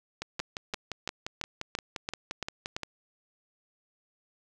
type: two click trains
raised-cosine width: 0.2 ms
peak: -15 / -17 dBFS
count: 8 / 16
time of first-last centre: 0.4-2.765 / 0.22-2.833 s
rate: 2.96 / 5.74 Hz
effects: none